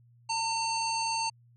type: harmonic tone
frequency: 904 Hz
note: A5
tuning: 47 cents sharp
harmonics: 1 / 3 / 5 / 7 / 9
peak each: -30 / -37 / -34 / -39 / -42 dBFS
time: 0.29-1.3 s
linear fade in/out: 10 ms
effects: added 119 Hz sine -57 dBFS peak until 1.56 s